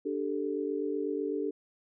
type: chord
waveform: sine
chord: D suspended fourth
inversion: none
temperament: equal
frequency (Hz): 293.7 / 392 / 440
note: D4 / G4 / A4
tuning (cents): 0 / 0 / 0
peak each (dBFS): -34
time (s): 0.05-1.51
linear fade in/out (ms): 10
effects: none